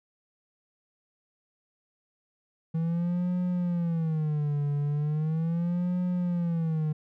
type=tone with vibrato; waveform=triangle; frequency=161.1 Hz; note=E3; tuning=39 cents flat; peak=-23 dBFS; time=2.74-6.93 s; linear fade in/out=10 ms; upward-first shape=sine; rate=0.38 Hz; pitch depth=190 cents each way; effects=none